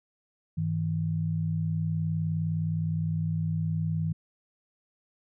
sine tone pair together, 101 / 160.5 Hz, G#2 / E3, -48 / -46 cents, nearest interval minor sixth, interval 802 cents, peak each -31 / -27 dBFS, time 0.57-4.13 s, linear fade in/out 10 ms, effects none

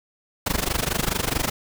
pink noise with amplitude modulation, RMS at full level -21 dBFS, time 0.46-1.5 s, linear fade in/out 5 ms, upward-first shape sine, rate 24.6 Hz, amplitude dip 90%, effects none

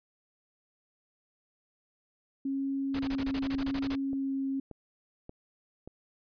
sine tone with vibrato, 271.9 Hz, C#4, 33 cents flat, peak -29 dBFS, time 2.45-4.6 s, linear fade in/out 5 ms, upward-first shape sine, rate 0.87 Hz, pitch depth 9 cents each way
pink noise bursts, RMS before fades -38 dBFS, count 13, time 2.94-3.954 s, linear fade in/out 5 ms, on 54 ms, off 26 ms
click train, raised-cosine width 2 ms, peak -30 dBFS, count 5, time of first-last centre 3.55-5.876 s, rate 1.72 Hz
effects resampled to 11025 Hz

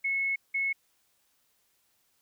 sine tone pair in turn, 2190 / 2190 Hz, C#7 / C#7, -22 / -22 cents, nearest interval unison, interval 0 cents, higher neither, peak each -26 dBFS, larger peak neither, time 0.04-0.36 / 0.54-0.73 s, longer first, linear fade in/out 10 ms, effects white hiss -71 dBFS RMS until 2.21 s

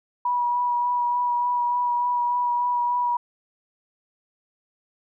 sine tone with vibrato, 971 Hz, B5, 30 cents flat, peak -20 dBFS, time 0.25-3.17 s, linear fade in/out 5 ms, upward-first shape sine, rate 3.4 Hz, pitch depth 15 cents each way, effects none

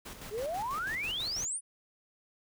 pink noise with tremolo, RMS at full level -44 dBFS, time 0.05-1.46 s, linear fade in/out 10 ms, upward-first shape square, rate 6.1 Hz, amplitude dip 50%
sine exponential sweep, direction up, 392 to 9956 Hz, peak -32 dBFS, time 0.3-1.61 s, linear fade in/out 50 ms
effects none

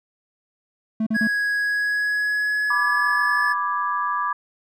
triangle tone bursts, 220 Hz, A3, in tune, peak -17 dBFS, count 3, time 1-1.274 s, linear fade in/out 5 ms, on 66 ms, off 38 ms
triangle tone with pitch glide, 1661.2 to 1716.8 Hz, G#6 to A6, 0 to -43 cents, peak -18 dBFS, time 1.14-3.54 s, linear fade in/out 20 ms, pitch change +57 cents, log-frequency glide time 1.56-3.43 s
sine chord, G# diminished, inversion first, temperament equal, 987.8 / 1174.7 / 1661.2 Hz, B5 / D6 / G#6, 0 / 0 / 0 cents, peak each -26 / -23 / -29 dBFS, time 2.7-4.33 s, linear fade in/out 5 ms
effects none

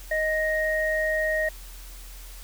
sine tone pair together, 625 / 1870.3 Hz, D#5 / A#6, +8 / +5 cents, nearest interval octave + perfect fifth, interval 1897 cents, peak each -25 dBFS, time 0.11-1.49 s, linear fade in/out 5 ms, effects added 42 Hz sine -40 dBFS peak until 2.43 s + white hiss -47 dBFS RMS until 2.43 s

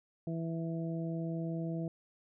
harmonic tone, 164.81 Hz, E3, in tune, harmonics 1 / 2 / 3 / 4, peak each -35 / -40 / -47 / -45 dBFS, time 0.27-1.88 s, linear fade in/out 2 ms, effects none

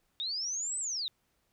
sine linear two-way sweep, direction up then down, 3603 to 8150 to 3603 Hz, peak -32 dBFS, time 0.2-1.08 s, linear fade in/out 0 ms, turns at 0.78 s, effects pink hiss -75 dBFS RMS until 1.52 s

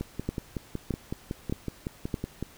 two click trains, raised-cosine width 3 ms, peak -18 / -15 dBFS, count 14 / 4, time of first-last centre 0.01-2.426 / 0.29-2.142 s, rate 5.38 / 1.62 Hz, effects pink hiss -53 dBFS RMS until 2.57 s

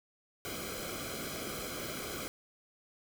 pink noise with comb filter, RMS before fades -40 dBFS, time 0.45-2.28 s, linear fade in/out 0 ms, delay 1.1 ms, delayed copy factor -0.8, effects none

